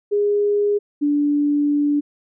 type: tone pair in turn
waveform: sine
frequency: 411 / 291.3 Hz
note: G#4 / D4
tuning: -18 / -14 cents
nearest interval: tritone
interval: 596 cents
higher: first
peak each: -15 / -15 dBFS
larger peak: neither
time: 0.11-0.79 / 1.01-2.01 s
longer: second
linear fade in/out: 20 ms
effects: none